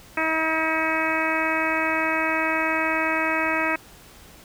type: harmonic tone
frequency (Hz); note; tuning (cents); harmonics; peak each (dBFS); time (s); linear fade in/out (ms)
319.3; D#4; +45; 1 / 2 / 3 / 4 / 5 / 6 / 7 / 8; -29 / -29 / -29 / -29 / -29 / -29 / -29 / -29; 0.17-3.76; 5
effects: pink hiss -48 dBFS RMS until 4.44 s